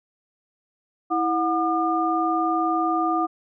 sine tone cluster, 326.4 / 729 / 1207 Hz, E4 / F#5 / D6, -17 / -26 / +47 cents, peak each -24 dBFS, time 1.1-3.27 s, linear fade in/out 20 ms, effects none

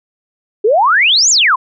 sine exponential two-way sweep, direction up then down, 392 to 7480 to 955 Hz, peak -7 dBFS, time 0.64-1.56 s, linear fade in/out 10 ms, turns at 1.3 s, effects none

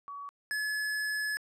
sine / square tone pair in turn, 1132 / 1708.7 Hz, C#6 / G#6, +36 / +49 cents, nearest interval perfect fifth, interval 713 cents, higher second, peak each -39 / -31 dBFS, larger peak second, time 0.08-0.29 / 0.51-1.37 s, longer second, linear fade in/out 0 ms, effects low-pass 12000 Hz 12 dB/octave

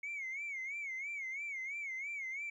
sine tone with vibrato, 2200 Hz, C#7, 14 cents flat, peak -37 dBFS, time 0.03-2.5 s, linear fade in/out 5 ms, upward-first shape sine, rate 3 Hz, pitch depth 120 cents each way, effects tanh soft clip ceiling -36 dBFS + 13-bit

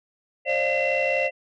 sine tone cluster, 536 / 600 / 692 / 2035 / 2716 Hz, C5 / D5 / F5 / C7 / F7, +42 / +37 / -16 / -49 / -49 cents, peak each -24 / -26 / -29 / -27 / -25 dBFS, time 0.45-1.31 s, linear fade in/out 50 ms, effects tanh soft clip ceiling -14 dBFS

